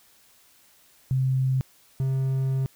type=tone pair in turn; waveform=sine / triangle; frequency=131.2 / 133.19 Hz; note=C3 / C3; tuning=+5 / +31 cents; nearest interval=unison; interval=26 cents; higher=second; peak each=-20 dBFS; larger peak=neither; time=1.11-1.61 / 2-2.66 s; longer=second; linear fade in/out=0 ms; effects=white hiss -58 dBFS RMS until 2.75 s